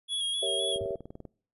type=tone with vibrato; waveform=square; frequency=3322 Hz; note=G#7; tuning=in tune; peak=-29 dBFS; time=0.08-0.79 s; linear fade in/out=50 ms; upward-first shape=square; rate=3.9 Hz; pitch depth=26 cents each way
type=chord; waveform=sine; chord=G diminished seventh; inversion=none; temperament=equal; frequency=392 / 466.2 / 554.4 / 659.3 Hz; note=G4 / Bb4 / Db5 / Fb5; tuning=0 / 0 / 0 / 0 cents; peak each=-35 / -37 / -35 / -36 dBFS; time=0.42-0.96 s; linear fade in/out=10 ms
type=click train; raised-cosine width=2 ms; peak=-29 dBFS; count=11; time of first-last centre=0.76-1.253 s; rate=20.3 Hz
type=tone with exponential decay; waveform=sine; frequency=103.83 Hz; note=G#2; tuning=in tune; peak=-33 dBFS; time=0.81-0.89 s; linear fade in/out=5 ms; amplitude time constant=16 ms
effects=noise-tail reverb RT60 0.5 s tail -24 dB re dry + resampled to 32000 Hz